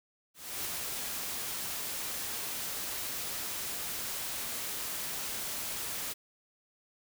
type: noise with ADSR envelope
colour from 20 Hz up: white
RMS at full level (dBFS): -35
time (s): 0.34-6.14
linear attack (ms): 310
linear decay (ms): 13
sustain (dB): -2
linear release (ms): 20
effects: none